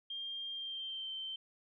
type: tone with pitch glide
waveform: sine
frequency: 3200 to 3111 Hz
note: G7 to G7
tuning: +35 to -14 cents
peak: -39 dBFS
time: 0.1-1.36 s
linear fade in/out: 5 ms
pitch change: -49 cents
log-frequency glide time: 0.52-1.11 s
effects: none